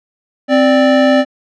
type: tone pair together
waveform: square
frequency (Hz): 261.6 / 588.4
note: C4 / D5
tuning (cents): 0 / +3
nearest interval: octave + major second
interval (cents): 1403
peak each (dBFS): -11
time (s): 0.48-1.25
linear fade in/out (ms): 50
effects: low-pass 3000 Hz 12 dB/octave